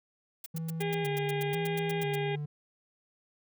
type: noise bursts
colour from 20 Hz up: blue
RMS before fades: -40 dBFS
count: 15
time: 0.44-2.156 s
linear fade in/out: 5 ms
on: 22 ms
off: 99 ms
type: tone with vibrato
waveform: triangle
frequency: 155.1 Hz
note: D#3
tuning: 5 cents flat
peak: -31 dBFS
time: 0.54-2.46 s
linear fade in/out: 10 ms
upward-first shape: square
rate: 1 Hz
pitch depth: 83 cents each way
type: harmonic tone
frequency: 406.2 Hz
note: G#4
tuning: 38 cents flat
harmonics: 1 / 2 / 4 / 5 / 6 / 7 / 8 / 9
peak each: -32 / -38 / -45 / -42 / -43 / -50 / -46 / -51 dBFS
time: 0.8-2.36 s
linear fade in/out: 10 ms
effects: none